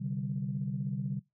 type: chord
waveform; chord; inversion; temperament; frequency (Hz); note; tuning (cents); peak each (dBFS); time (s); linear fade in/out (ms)
sine; C suspended second; none; equal with one note detuned; 130.81 / 146.83 / 193.97; C3 / D3 / G3; 0 / 0 / -18; -35 / -35 / -36; 0-1.2; 20
effects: noise-tail reverb RT60 0.2 s tail -21 dB re dry + tanh soft clip ceiling -22 dBFS